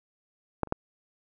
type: clicks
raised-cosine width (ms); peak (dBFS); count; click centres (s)
1; -11 / -30 / -11; 3; 0.633 / 0.673 / 0.724
effects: none